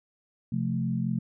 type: chord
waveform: sine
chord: F major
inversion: second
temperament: equal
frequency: 130.81 / 174.61 / 220 Hz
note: C3 / F3 / A3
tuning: 0 / 0 / 0 cents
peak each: -30 dBFS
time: 0.52-1.19 s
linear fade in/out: 5 ms
effects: none